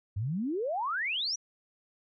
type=exponential sweep; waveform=sine; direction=up; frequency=92.5 to 6030 Hz; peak=-29 dBFS; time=0.16-1.36 s; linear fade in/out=10 ms; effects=none